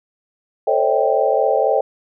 sine tone cluster, 440.9 / 524 / 568 / 642 / 785 Hz, A4 / C5 / C#5 / E5 / G5, +4 / +2 / +42 / -46 / +2 cents, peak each -20 dBFS, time 0.67-1.81 s, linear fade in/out 5 ms, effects none

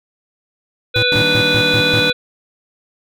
harmonic tone, 493.9 Hz, B4, in tune, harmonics 1 / 3 / 5 / 7 / 8, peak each -19 / -19 / -19 / -20 / -19 dBFS, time 0.94-2.13 s, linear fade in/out 20 ms
square tone bursts, 112.2 Hz, A2, 34 cents sharp, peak -18 dBFS, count 6, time 0.96-2 s, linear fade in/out 0 ms, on 65 ms, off 130 ms
sawtooth chord, Eb major seventh, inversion none, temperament just, 155.56 / 194.45 / 233.3 / 291.7 Hz, Eb3 / G3 / Bb3 / D4, 0 / -14 / +2 / -12 cents, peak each -21 / -24 / -24 / -19 dBFS, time 1.12-2.1 s, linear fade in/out 0 ms
effects none

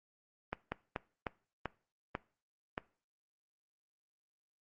slowing click train, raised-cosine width 0.5 ms, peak -20 dBFS, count 7, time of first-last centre 0.53-2.779 s, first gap 190 ms, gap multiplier 1.27, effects noise-tail reverb RT60 0.4 s tail -21 dB re dry + Opus 32 kbps

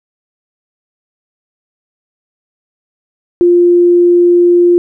sine tone, 350 Hz, F4, 4 cents sharp, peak -4 dBFS, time 3.41-4.78 s, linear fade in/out 0 ms, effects none

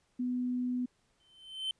sine tone, 248.7 Hz, B3, 12 cents sharp, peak -30 dBFS, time 0.19-0.86 s, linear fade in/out 10 ms
triangle tone with exponential growth, 3081 Hz, G7, 31 cents flat, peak -28 dBFS, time 1.2-1.71 s, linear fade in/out 2 ms, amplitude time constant 110 ms
effects pink hiss -73 dBFS RMS until 1.79 s + resampled to 22050 Hz

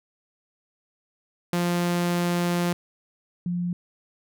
sawtooth / sine tone pair in turn, 174.61 / 175.93 Hz, F3 / F3, 0 / +13 cents, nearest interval unison, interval 13 cents, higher second, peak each -18 / -24 dBFS, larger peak first, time 1.53-2.73 / 3.46-3.73 s, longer first, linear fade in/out 2 ms, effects none

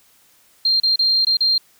triangle tone with dropouts, 4186 Hz, C8, in tune, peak -10 dBFS, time 0.65-1.58 s, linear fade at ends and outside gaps 5 ms, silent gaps 0.8-0.833 / 0.959-0.991 / 1.249-1.268 / 1.37-1.406 s, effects tanh soft clip ceiling -12 dBFS + white hiss -55 dBFS RMS until 1.79 s

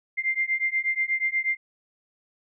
sine beating tone pair, 2093 / 2101.3 Hz, C7 / C7, 0 / +7 cents, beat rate 8.3 Hz, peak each -26 / -26 dBFS, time 0.17-1.57 s, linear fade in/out 20 ms, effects none

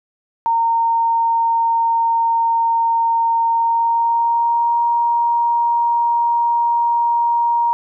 sine tone with pitch glide, 920 to 941 Hz, A#5 to A#5, -23 to +16 cents, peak -13 dBFS, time 0.46-7.73 s, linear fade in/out 0 ms, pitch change +39 cents, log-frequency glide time 3.49-4.82 s, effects none

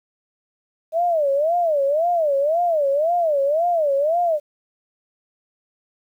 sine tone with vibrato, 622.3 Hz, D#5, in tune, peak -16 dBFS, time 0.92-4.4 s, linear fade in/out 50 ms, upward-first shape sine, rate 1.9 Hz, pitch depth 220 cents each way, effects 9-bit

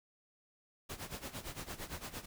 pink noise with tremolo, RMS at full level -42 dBFS, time 0.89-2.26 s, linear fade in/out 10 ms, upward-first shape sine, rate 8.8 Hz, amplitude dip 80%, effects none

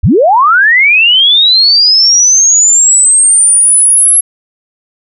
sine linear sweep, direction up, 43.9 to 11175 Hz, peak -3 dBFS, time 0.03-4.21 s, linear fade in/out 10 ms, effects none

